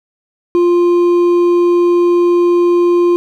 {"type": "tone with hard clipping", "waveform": "triangle", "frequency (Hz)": 349.2, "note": "F4", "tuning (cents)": 0, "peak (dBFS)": -9, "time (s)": [0.55, 3.16], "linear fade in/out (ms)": 0, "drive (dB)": 8, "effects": []}